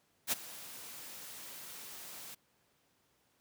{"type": "noise with ADSR envelope", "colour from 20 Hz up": "white", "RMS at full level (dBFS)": -30, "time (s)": [0.27, 2.35], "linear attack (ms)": 52, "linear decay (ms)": 20, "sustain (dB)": -18, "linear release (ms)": 11, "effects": ["pink hiss -73 dBFS RMS until 3.4 s", "high-pass 100 Hz 12 dB/octave"]}